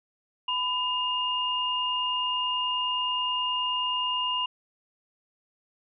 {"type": "tone pair together", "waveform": "sine", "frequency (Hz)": [1000.6, 2830], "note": ["B5", "F7"], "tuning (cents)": [22, 22], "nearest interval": "octave + tritone", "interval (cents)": 1800, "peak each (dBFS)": [-29, -27], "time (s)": [0.48, 4.46], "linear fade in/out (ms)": 5, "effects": []}